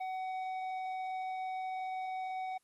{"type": "tone with tanh clipping", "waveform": "triangle", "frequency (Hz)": 750, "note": "F#5", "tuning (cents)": 23, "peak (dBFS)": -37, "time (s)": [0, 2.58], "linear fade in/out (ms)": 10, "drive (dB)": 12, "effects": ["white hiss -75 dBFS RMS until 2.63 s", "Opus 32 kbps"]}